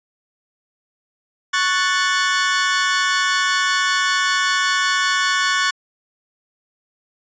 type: chord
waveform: sawtooth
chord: F# minor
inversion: second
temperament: equal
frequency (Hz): 1108.7 / 1480 / 1760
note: C#6 / F#6 / A6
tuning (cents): 0 / 0 / 0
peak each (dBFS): -17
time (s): 1.53-5.71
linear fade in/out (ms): 10
effects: resampled to 16000 Hz